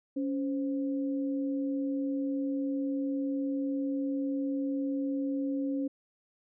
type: tone pair together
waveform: sine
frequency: 278.2 / 521.2 Hz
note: C#4 / C5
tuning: +6 / -7 cents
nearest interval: major seventh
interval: 1087 cents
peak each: -29 / -39 dBFS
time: 0.16-5.88 s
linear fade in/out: 10 ms
effects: none